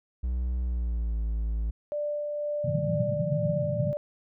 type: tone with pitch glide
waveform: triangle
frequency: 61.74 to 55 Hz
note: B1 to A1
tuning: 0 to 0 cents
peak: -24 dBFS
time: 0.23-1.71 s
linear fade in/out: 10 ms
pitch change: -200 cents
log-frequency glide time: 0.62-1.18 s
type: tone with tremolo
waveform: sine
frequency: 590 Hz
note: D5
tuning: 8 cents sharp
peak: -27 dBFS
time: 1.92-3.97 s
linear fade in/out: 0 ms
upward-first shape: sine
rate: 2 Hz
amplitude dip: 25%
type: band-pass noise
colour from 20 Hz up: white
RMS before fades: -29 dBFS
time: 2.64-3.93 s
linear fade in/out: 0 ms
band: 110 to 170 Hz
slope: 48 dB/octave
effects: none